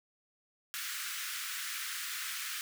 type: high-pass noise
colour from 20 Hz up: pink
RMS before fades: -39 dBFS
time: 0.74-2.61 s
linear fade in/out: 0 ms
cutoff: 1300 Hz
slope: 48 dB/octave
effects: none